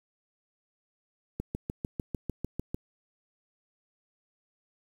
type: click train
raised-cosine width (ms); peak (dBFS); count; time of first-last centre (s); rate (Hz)
3; -19; 10; 1.4-2.745; 6.69
effects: 8-bit